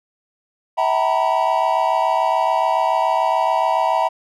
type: tone cluster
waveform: triangle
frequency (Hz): 651 / 762 / 910 / 977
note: E5 / G5 / A#5 / B5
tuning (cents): -22 / -49 / -42 / -19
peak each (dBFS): -19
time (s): 0.77-4.09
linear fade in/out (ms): 20
effects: none